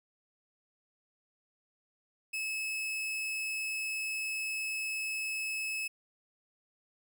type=tone; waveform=40% pulse; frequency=2591 Hz; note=E7; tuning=30 cents flat; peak=-32 dBFS; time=2.33-5.88 s; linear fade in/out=10 ms; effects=none